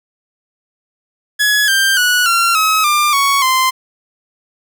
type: tone with pitch steps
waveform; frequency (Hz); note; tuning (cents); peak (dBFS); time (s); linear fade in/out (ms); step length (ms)
sawtooth; 1688 / 1575 / 1469.5 / 1371.1 / 1279.3 / 1193.6 / 1113.7 / 1039.1; G#6 / G6 / F#6 / F6 / D#6 / D6 / C#6 / C6; +28 / +8 / -12 / -32 / +48 / +28 / +8 / -12; -7; 1.39-3.71; 20; 290
effects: none